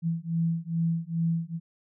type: beating tone pair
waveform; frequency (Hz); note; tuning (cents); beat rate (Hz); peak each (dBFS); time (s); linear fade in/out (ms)
sine; 164.81 / 167.21; E3 / E3; 0 / +25; 2.4; -28; 0.02-1.6; 50
effects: none